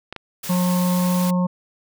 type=clicks; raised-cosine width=0.3 ms; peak=-16 dBFS; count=2; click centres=0.126 / 0.163 s
type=noise; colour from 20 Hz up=white; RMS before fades=-31 dBFS; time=0.43-1.31 s; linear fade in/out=10 ms
type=harmonic tone; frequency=180 Hz; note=F#3; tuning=47 cents flat; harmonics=1 / 3 / 5 / 6; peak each=-17 / -28 / -31 / -32 dBFS; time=0.49-1.47 s; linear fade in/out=10 ms
effects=none